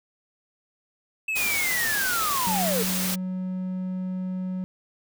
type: linear sweep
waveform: triangle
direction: down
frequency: 2644 to 422.6 Hz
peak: -23 dBFS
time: 1.28-2.83 s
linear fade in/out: 5 ms
type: noise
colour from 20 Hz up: white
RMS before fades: -28 dBFS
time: 1.35-3.16 s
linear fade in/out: 20 ms
type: tone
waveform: triangle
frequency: 185 Hz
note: F#3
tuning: in tune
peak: -25 dBFS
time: 2.47-4.64 s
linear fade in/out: 0 ms
effects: none